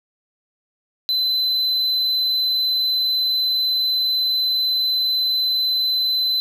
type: tone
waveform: triangle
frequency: 4038 Hz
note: B7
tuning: 38 cents sharp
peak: -16 dBFS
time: 1.09-6.4 s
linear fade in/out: 0 ms
effects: none